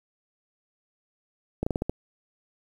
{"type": "slowing click train", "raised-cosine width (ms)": 2, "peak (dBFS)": -13, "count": 6, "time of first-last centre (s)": [1.63, 1.896], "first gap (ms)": 35, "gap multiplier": 1.21, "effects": ["8-bit"]}